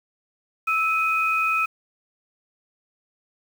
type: tone pair together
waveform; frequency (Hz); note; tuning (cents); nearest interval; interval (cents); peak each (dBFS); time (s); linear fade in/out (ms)
sine; 1309.5 / 2505; E6 / D#7; -12 / +11; major seventh; 1123; -22 / -22; 0.67-1.66; 10
effects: 7-bit